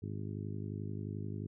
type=harmonic tone; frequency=51.4 Hz; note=G#1; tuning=17 cents flat; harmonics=2 / 3 / 4 / 5 / 6 / 7 / 8; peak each=-40 / -44 / -46 / -48 / -50 / -51 / -52 dBFS; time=0.02-1.47 s; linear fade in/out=10 ms; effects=none